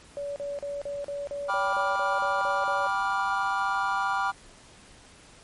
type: tone bursts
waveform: sine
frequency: 570 Hz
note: C#5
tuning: 48 cents sharp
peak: -30 dBFS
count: 12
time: 0.17-2.868 s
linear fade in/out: 0 ms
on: 190 ms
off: 38 ms
type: chord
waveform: triangle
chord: G dominant seventh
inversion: none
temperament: just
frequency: 784 / 980 / 1176 / 1411.2 Hz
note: G5 / B5 / D6 / F6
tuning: 0 / -14 / +2 / +18 cents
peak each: -28 dBFS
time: 1.48-4.32 s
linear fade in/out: 20 ms
effects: pink hiss -52 dBFS RMS until 5.43 s + MP3 48 kbps

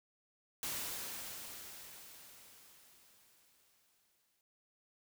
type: noise with exponential decay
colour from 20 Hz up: white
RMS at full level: -39 dBFS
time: 0.63-4.41 s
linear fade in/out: 1 ms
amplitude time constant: 820 ms
effects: none

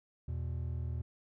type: tone pair together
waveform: triangle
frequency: 80.29 / 120.3 Hz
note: E2 / B2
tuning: -45 / -45 cents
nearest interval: perfect fifth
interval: 700 cents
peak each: -34 / -37 dBFS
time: 0.28-1.02 s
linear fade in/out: 5 ms
effects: none

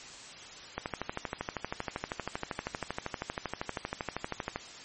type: click train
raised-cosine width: 0.5 ms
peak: -17 dBFS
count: 49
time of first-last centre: 0.78-4.56 s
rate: 12.7 Hz
effects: white hiss -47 dBFS RMS until 4.84 s + MP3 32 kbps

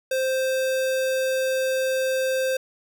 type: tone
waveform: square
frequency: 523.3 Hz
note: C5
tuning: in tune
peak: -22 dBFS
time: 0.11-2.57 s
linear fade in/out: 5 ms
effects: none

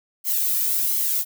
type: noise with flanger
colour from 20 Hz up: violet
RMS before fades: -22 dBFS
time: 0.24-1.25 s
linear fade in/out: 50 ms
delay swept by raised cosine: 0.94 to 1.68 ms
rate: 1.4 Hz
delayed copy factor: +0.55
effects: none

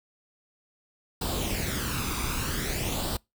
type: noise with flanger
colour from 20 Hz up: pink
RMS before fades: -30 dBFS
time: 1.21-3.17 s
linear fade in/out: 5 ms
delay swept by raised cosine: 0.23 to 0.83 ms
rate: 0.52 Hz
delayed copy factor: +0.6
effects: noise-tail reverb RT60 0.2 s tail -25 dB re dry

